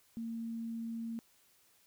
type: tone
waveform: sine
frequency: 228.7 Hz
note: A#3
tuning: 33 cents flat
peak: -37 dBFS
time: 0.17-1.19 s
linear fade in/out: 0 ms
effects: white hiss -68 dBFS RMS until 1.86 s